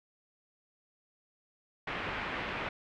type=low-pass noise; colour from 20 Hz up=white; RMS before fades=-37 dBFS; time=1.87-2.69 s; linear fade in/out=5 ms; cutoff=2500 Hz; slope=24 dB/octave; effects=none